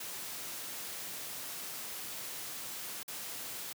white noise with dropouts, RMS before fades -42 dBFS, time 0-3.73 s, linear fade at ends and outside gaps 5 ms, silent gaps 3.032-3.079 s, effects high-pass 100 Hz 12 dB/octave

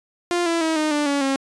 sawtooth tone with pitch steps, 349.2 / 334.8 / 321 / 307.7 / 295 / 282.8 / 271.1 Hz, F4 / E4 / E4 / D#4 / D4 / C#4 / C#4, 0 / +27 / -46 / -19 / +8 / +35 / -38 cents, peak -15 dBFS, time 0.31-1.36 s, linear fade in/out 0 ms, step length 150 ms, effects resampled to 22050 Hz

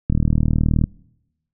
click train, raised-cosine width 5 ms, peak -5 dBFS, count 30, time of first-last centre 0.1-0.84 s, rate 39.2 Hz, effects noise-tail reverb RT60 0.9 s tail -24 dB re dry

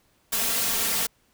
white noise with comb filter, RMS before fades -25 dBFS, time 0.32-1.07 s, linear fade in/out 10 ms, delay 4.4 ms, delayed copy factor +0.8, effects pink hiss -65 dBFS RMS until 1.33 s

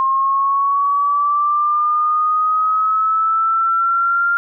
sine linear sweep, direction up, 1065 to 1396.9 Hz, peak -13 dBFS, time 0-4.37 s, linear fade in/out 0 ms, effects none

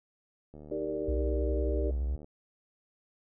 click train, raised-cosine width 2 ms, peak -35 dBFS, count 129, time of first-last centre 0.54-2.244 s, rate 75.1 Hz
sine chord, Eb major seventh, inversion none, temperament equal, 311.1 / 392 / 466.2 / 587.3 Hz, Eb4 / G4 / Bb4 / D5, 0 / 0 / 0 / 0 cents, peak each -37 / -35 / -37 / -37 dBFS, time 0.71-1.91 s, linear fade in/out 5 ms
sine tone with vibrato, 63.2 Hz, B1, 41 cents sharp, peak -28 dBFS, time 1.08-2.16 s, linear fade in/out 5 ms, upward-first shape triangle, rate 9.8 Hz, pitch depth 63 cents each way
effects none

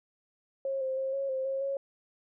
sine tone with pitch steps, 541 / 525 / 533 / 548 / 526 / 539 / 550 Hz, C#5 / C5 / C5 / C#5 / C5 / C#5 / C#5, -42 / +6 / +32 / -20 / +9 / -49 / -14 cents, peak -29 dBFS, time 0.65-1.77 s, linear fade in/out 2 ms, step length 160 ms, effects none

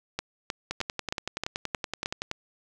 two click trains, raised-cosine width 0.2 ms, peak -13 / -12 dBFS, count 18 / 7, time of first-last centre 0.71-2.314 / 0.19-2.059 s, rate 10.6 / 3.21 Hz, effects none

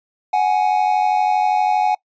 triangle tone pair together, 742 / 834.5 Hz, F#5 / G#5, +5 / +8 cents, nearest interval major second, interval 203 cents, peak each -15 dBFS, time 0.33-1.95 s, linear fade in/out 5 ms, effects noise-tail reverb RT60 0.1 s tail -24 dB re dry + resampled to 16000 Hz

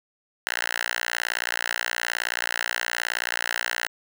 5% pulse tone with high-pass filter, 58.9 Hz, A#1, 19 cents sharp, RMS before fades -28 dBFS, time 0.47-3.88 s, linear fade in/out 0 ms, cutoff 1500 Hz, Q 1.8, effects none

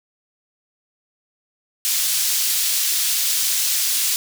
pink high-pass noise, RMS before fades -20 dBFS, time 1.85-4.16 s, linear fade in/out 0 ms, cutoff 4300 Hz, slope 12 dB/octave, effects none

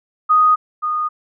sine tone pair in turn, 1244.5 / 1230.9 Hz, D#6 / D#6, 0 / -19 cents, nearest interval unison, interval 19 cents, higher first, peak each -9 / -17 dBFS, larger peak first, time 0.29-0.56 / 0.82-1.09 s, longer neither, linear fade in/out 20 ms, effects none

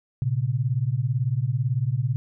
sine beating tone pair, 116.54 / 134.54 Hz, A#2 / C3, 0 / +49 cents, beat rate 18 Hz, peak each -24 dBFS, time 0.22-2.16 s, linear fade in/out 0 ms, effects none

